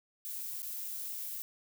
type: noise with dropouts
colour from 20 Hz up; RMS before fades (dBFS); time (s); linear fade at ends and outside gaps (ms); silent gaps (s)
violet; -40; 0.25-1.42; 0; 0.621-0.629
effects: none